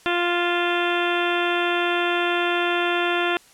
harmonic tone with a mistuned harmonic, 349.2 Hz, F4, in tune, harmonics 1 / 2 / 3 / 4 / 5 / 6 / 7 / 8 / 9 / 10, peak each -24 / -27 / -30 / -27 / -29 / -35 / -33 / -30 / -34 / -33 dBFS, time 0.06-3.37 s, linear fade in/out 0 ms, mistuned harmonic 8, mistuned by -51 cents, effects white hiss -52 dBFS RMS until 3.53 s + low-pass 10000 Hz 12 dB/octave

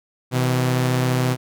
sawtooth tone pair together, 126.91 / 161.6 Hz, B2 / E3, +48 / -34 cents, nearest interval major third, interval 418 cents, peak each -14 / -23 dBFS, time 0.31-1.37 s, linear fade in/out 50 ms, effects none

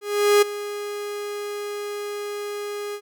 45% pulse tone with ADSR envelope, 411.9 Hz, G#4, 14 cents flat, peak -12 dBFS, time 0.01-3.01 s, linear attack 410 ms, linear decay 11 ms, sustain -16 dB, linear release 68 ms, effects none

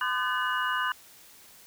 sine tone cluster, 1019 / 1211 / 1515 / 1726 / 2898 Hz, C6 / D#6 / F#6 / A6 / F#7, -46 / -47 / +40 / -34 / -37 cents, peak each -31 / -32 / -30 / -35 / -36 dBFS, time 0.01-0.92 s, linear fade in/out 2 ms, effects white hiss -53 dBFS RMS until 1.66 s

